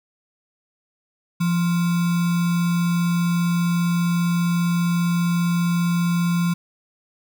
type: tone with sample-and-hold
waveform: sine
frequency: 172.5 Hz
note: F3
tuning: 21 cents flat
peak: -17 dBFS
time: 1.4-6.54 s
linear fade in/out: 10 ms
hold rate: 1225 Hz
effects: none